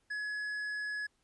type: tone with tanh clipping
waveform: sine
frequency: 1691 Hz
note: G#6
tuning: 31 cents sharp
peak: -36 dBFS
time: 0.1-1.07 s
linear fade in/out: 10 ms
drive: 7 dB
effects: pink hiss -75 dBFS RMS until 1.23 s + resampled to 24000 Hz